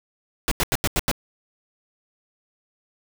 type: noise bursts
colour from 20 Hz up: pink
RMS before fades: -21 dBFS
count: 6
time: 0.48-1.114 s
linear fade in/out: 0 ms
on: 34 ms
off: 86 ms
effects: none

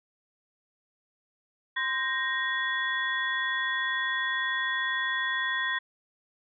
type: tone cluster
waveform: sine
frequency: 1038 / 1575 / 1871 / 3415 Hz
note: C6 / G6 / A#6 / G#7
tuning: -14 / +8 / +6 / +48 cents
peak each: -34 / -35 / -28 / -36 dBFS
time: 1.76-5.79 s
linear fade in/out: 10 ms
effects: none

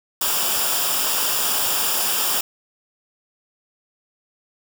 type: noise with comb filter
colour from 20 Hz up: white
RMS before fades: -21 dBFS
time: 0.21-2.41 s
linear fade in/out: 5 ms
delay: 0.48 ms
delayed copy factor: -0.65
effects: none

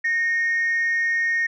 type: tone pair together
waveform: sine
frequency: 1849.2 / 2166 Hz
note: A#6 / C#7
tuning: -14 / -41 cents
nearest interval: minor third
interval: 273 cents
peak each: -18 / -29 dBFS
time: 0.04-1.47 s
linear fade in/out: 10 ms
effects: tanh soft clip ceiling -15 dBFS

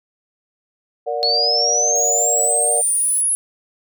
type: chord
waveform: sine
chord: Bb augmented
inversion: none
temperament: just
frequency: 466.2 / 582.7 / 728.4 Hz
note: Bb4 / D5 / F#5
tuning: 0 / -14 / -27 cents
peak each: -24 dBFS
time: 1.06-2.82 s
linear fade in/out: 20 ms
type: linear sweep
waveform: sine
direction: up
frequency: 4297 to 10650 Hz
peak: -15 dBFS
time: 1.23-3.35 s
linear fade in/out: 0 ms
type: noise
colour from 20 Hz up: violet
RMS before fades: -34 dBFS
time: 1.95-3.22 s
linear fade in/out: 10 ms
effects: none

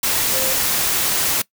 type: tone in noise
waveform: sine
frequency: 524 Hz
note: C5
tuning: 2 cents sharp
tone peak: -26 dBFS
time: 0.33-0.53 s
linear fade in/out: 5 ms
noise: white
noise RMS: -19 dBFS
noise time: 0.03-1.42 s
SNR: -10 dB
effects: noise-tail reverb RT60 0.1 s tail -21 dB re dry

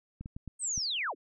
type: clicks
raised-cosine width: 5 ms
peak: -28 dBFS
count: 5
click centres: 0.21 / 0.259 / 0.365 / 0.477 / 0.778 s
type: linear sweep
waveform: sine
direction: down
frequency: 8600 to 207.3 Hz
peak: -30 dBFS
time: 0.59-1.15 s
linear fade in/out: 50 ms
effects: none

